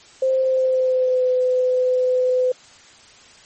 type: tone with pitch glide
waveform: sine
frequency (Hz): 524 to 506.4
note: C5 to B4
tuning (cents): +2 to +43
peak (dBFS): -15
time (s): 0.22-2.52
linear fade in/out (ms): 5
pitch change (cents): -59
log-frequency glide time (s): 0.38-1.26
effects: white hiss -47 dBFS RMS until 3.45 s + MP3 32 kbps